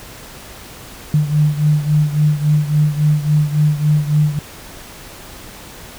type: beating tone pair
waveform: sine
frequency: 149.3 / 152.9 Hz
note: D3 / D#3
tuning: +29 / -30 cents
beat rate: 3.6 Hz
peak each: -13 / -17 dBFS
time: 1.14-4.39 s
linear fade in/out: 2 ms
effects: pink hiss -36 dBFS RMS until 5.98 s